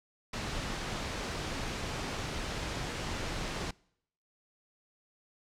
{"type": "noise", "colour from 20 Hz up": "pink", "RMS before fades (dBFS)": -36, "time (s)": [0.33, 3.71], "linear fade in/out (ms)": 5, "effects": ["noise-tail reverb RT60 0.7 s tail -25 dB re dry", "low-pass 6000 Hz 12 dB/octave"]}